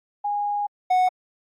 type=tone pair in turn; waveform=sine / triangle; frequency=822 / 736.6 Hz; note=G#5 / F#5; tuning=-18 / -8 cents; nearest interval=major second; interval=190 cents; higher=first; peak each=-22 / -14 dBFS; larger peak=second; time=0.24-0.67 / 0.9-1.09 s; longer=first; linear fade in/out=10 ms; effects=AAC 48 kbps